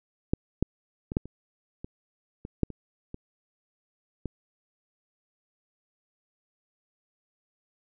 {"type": "clicks", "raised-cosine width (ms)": 3, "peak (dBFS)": [-10, -10, -21, -10, -28, -24, -24, -9, -26, -24, -19], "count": 11, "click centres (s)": [0.335, 0.626, 1.119, 1.169, 1.256, 1.845, 2.451, 2.633, 2.703, 3.144, 4.257], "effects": []}